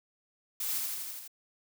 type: noise with echo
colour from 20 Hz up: blue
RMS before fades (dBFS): -34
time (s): 0.6-0.78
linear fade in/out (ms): 5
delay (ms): 83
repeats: 6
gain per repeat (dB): -2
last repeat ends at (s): 1.278
effects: none